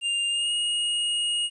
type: tone with pitch glide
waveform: square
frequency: 2800 to 2869 Hz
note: F7 to F7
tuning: +4 to +46 cents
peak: -24 dBFS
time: 0.01-1.5 s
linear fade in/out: 50 ms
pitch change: +42 cents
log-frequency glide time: 0.29-0.52 s
effects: resampled to 24000 Hz + 11-bit